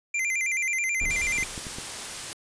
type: tone with vibrato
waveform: square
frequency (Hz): 2217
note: C#7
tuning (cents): 0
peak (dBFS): -25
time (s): 0.14-1.44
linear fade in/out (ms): 5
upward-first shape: square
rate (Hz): 9.3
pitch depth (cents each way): 120
type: noise with exponential decay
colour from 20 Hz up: brown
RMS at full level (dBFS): -32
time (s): 1.01-2.21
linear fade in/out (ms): 2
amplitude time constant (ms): 260
type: noise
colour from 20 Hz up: white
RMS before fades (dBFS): -35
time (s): 1.1-2.33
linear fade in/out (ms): 0
type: clicks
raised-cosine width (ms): 3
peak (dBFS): -24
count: 5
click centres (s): 1.385 / 1.427 / 1.578 / 1.668 / 1.785
effects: resampled to 22050 Hz